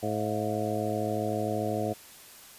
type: harmonic tone with a mistuned harmonic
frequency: 107.5 Hz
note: A2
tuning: 40 cents flat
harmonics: 1 / 2 / 3 / 4 / 5 / 6 / 7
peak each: -35 / -35 / -35 / -35 / -35 / -35 / -35 dBFS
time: 0.02-1.94 s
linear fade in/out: 20 ms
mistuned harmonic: 7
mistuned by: -81 cents
effects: white hiss -50 dBFS RMS until 2.58 s + resampled to 32000 Hz